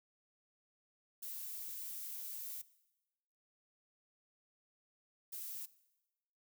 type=noise bursts at uneven times; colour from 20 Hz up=violet; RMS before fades=-45 dBFS; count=2; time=1.22-2.62 / 5.32-5.66 s; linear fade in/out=10 ms; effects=noise-tail reverb RT60 1.0 s tail -19 dB re dry